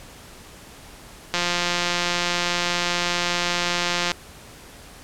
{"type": "click train", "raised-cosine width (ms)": 0.2, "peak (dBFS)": -5, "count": 487, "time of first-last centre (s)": [1.34, 4.117], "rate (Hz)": 175, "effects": ["pink hiss -44 dBFS RMS until 5.03 s", "low-pass 12000 Hz 12 dB/octave"]}